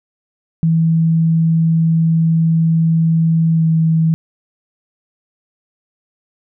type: tone with pitch glide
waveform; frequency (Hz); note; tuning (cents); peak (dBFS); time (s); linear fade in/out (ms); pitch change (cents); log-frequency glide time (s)
sine; 163.2 to 161.51; E3 to E3; -17 to -35; -10; 0.63-4.14; 0; -18; 3.54-3.63
effects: none